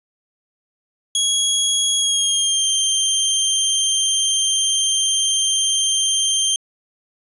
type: tone with pitch glide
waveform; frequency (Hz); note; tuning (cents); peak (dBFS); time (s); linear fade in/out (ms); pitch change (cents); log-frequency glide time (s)
20% pulse; 3318 to 3159; G#7 to G7; -2 to +13; -10; 1.15-6.56; 2; -85; 1.98-2.68
effects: resampled to 24000 Hz